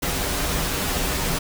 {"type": "noise with comb filter", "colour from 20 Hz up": "pink", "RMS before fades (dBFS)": -24, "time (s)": [0.02, 1.39], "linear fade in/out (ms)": 10, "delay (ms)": 9.2, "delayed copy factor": -0.7, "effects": []}